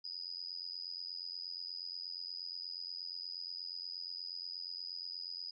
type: tone with amplitude modulation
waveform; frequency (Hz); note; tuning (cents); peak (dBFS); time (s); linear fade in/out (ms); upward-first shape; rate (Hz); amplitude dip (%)
sine; 4961; D#8; -6; -37; 0.04-5.51; 10; sine; 88.4; 95
effects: none